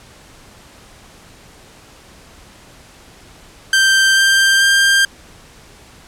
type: tone with pitch steps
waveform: sawtooth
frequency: 1568 / 1578.9 / 1589.9 Hz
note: G6 / G6 / G6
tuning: 0 / +12 / +24 cents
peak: -6 dBFS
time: 3.73-5.05 s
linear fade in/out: 2 ms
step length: 440 ms
effects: pink hiss -43 dBFS RMS until 6.07 s + low-pass 10000 Hz 12 dB/octave